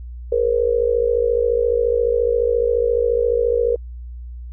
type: tone with amplitude modulation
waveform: sine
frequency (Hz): 475.3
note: A#4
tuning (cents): +34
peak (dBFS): -11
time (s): 0.32-3.76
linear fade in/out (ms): 5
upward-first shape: sine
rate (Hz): 54.4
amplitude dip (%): 85
effects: added 60 Hz sine -30 dBFS peak until 4.52 s